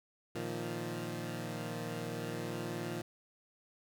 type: chord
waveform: 15% pulse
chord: Bb suspended fourth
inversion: none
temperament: equal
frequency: 116.54 / 155.56 / 174.61 Hz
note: Bb2 / Eb3 / F3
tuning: 0 / 0 / 0 cents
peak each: -35 / -36 / -36 dBFS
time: 0.35-3.02 s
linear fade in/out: 5 ms
effects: none